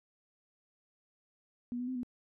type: tone with pitch steps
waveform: sine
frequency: 242.6 / 247.4 / 257.5 / 246.6 Hz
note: B3 / B3 / C4 / B3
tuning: -31 / +3 / -28 / -2 cents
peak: -34 dBFS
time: 1.72-2.032 s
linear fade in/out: 0 ms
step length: 78 ms
effects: none